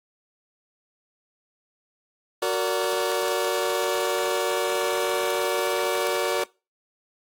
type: chord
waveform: sawtooth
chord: Gb augmented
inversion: none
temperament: just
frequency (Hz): 370 / 462.5 / 578.1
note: Gb4 / Bb4 / D5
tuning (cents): 0 / -14 / -27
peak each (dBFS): -23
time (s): 2.42-6.44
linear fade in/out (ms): 5
effects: noise-tail reverb RT60 0.3 s tail -24 dB re dry + AAC 64 kbps